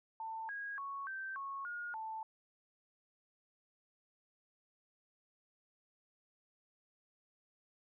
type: tone with pitch steps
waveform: sine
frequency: 892 / 1642 / 1108 / 1558 / 1100 / 1431 / 882 Hz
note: A5 / G#6 / C#6 / G6 / C#6 / F6 / A5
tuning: +23 / -20 / -1 / -11 / -14 / +42 / +4 cents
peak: -40 dBFS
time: 0.2-2.23 s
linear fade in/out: 2 ms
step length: 290 ms
effects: none